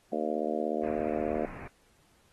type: harmonic tone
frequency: 76.8 Hz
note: D#2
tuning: 22 cents flat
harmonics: 3 / 4 / 5 / 6 / 7 / 8 / 9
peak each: -36 / -36 / -36 / -36 / -36 / -36 / -36 dBFS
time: 0.12-1.46 s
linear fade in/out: 5 ms
type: low-pass noise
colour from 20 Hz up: pink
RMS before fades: -44 dBFS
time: 0.83-1.68 s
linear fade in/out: 5 ms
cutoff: 2600 Hz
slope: 96 dB/octave
effects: pink hiss -66 dBFS RMS until 2.32 s + AAC 32 kbps